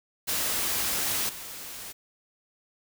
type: noise with level steps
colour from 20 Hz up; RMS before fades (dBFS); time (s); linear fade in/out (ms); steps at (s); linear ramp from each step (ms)
white; -28 / -40; 0.27-1.93; 20; 1.29; 2
effects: none